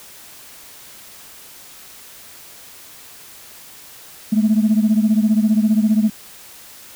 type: beating tone pair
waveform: sine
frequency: 211.7 / 226.7 Hz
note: G#3 / A#3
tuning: +33 / -48 cents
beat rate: 15 Hz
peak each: -13 / -16 dBFS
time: 4.32-6.1 s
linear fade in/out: 10 ms
effects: tanh soft clip ceiling -7 dBFS + white hiss -41 dBFS RMS until 6.95 s